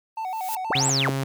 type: noise with exponential growth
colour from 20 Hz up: blue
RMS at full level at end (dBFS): -29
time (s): 0.16-0.55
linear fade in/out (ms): 1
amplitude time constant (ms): 84
type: tone with vibrato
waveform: triangle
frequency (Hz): 814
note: G#5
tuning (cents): -35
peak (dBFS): -25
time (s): 0.17-0.9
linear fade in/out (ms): 5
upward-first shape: square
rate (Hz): 6.3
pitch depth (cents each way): 150
type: linear two-way sweep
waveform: sine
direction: up then down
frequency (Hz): 69 to 8110 to 69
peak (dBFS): -21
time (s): 0.7-1.1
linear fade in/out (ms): 5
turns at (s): 0.87
type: tone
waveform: sawtooth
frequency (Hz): 135.6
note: C#3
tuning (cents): -38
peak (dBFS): -20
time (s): 0.75-1.24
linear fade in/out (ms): 5
effects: none